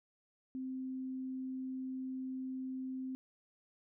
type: tone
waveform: sine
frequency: 260.3 Hz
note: C4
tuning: 9 cents flat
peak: -38 dBFS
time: 0.55-3.15 s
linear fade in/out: 0 ms
effects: none